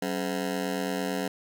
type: ring-modulated tone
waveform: 20% pulse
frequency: 233.4 Hz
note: A#3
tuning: 2 cents sharp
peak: -20 dBFS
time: 0.02-1.28 s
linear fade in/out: 5 ms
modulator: 44.4 Hz
effects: none